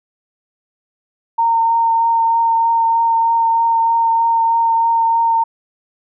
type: tone with vibrato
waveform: sine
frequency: 917 Hz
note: A#5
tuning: 29 cents flat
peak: -11 dBFS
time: 1.38-5.44 s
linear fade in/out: 10 ms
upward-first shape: triangle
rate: 3.2 Hz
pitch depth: 13 cents each way
effects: none